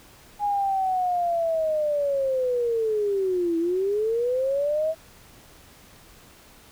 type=linear two-way sweep; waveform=sine; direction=down then up; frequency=830.6 to 327.6 to 649 Hz; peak=-21 dBFS; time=0.39-4.95 s; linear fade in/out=50 ms; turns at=3.58 s; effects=pink hiss -51 dBFS RMS until 6.71 s